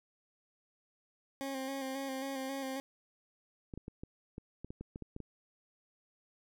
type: tone with vibrato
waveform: 20% pulse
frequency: 268.6 Hz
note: C4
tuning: 46 cents sharp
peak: -32 dBFS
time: 1.41-2.8 s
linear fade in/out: 0 ms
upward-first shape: square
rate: 3.7 Hz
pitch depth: 27 cents each way
type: clicks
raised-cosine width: 3 ms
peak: -30 dBFS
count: 12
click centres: 3.738 / 3.776 / 3.881 / 4.035 / 4.381 / 4.646 / 4.705 / 4.81 / 4.959 / 5.023 / 5.164 / 5.203 s
effects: none